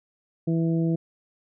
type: harmonic tone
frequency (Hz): 164.81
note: E3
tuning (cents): 0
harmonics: 1 / 2 / 3 / 4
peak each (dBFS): -22 / -26 / -35 / -39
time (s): 0.47-0.96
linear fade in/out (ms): 10
effects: none